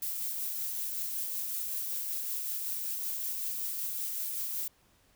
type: noise with tremolo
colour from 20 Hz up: violet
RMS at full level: -34 dBFS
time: 0.02-4.68 s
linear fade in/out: 5 ms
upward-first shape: sine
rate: 5.3 Hz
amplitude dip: 25%
effects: pink hiss -66 dBFS RMS until 5.15 s